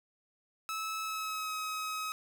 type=tone with pitch glide; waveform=sawtooth; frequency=1300 to 1271.8 Hz; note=E6 to D#6; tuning=-24 to +38 cents; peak=-31 dBFS; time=0.69-2.12 s; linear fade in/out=0 ms; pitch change=-38 cents; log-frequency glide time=1.02-1.53 s; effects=none